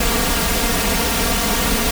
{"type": "noise with comb filter", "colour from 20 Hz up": "pink", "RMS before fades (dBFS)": -18, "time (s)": [0, 1.91], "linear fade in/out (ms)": 5, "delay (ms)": 4.3, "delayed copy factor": 1, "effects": []}